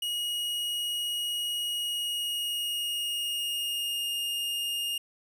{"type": "tone with pitch glide", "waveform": "45% pulse", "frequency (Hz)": [2891, 2836], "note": ["F#7", "F7"], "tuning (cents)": [-41, 26], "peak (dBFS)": -29, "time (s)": [0.02, 4.98], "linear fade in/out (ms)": 5, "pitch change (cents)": -33, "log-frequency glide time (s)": [1.65, 4.1], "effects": []}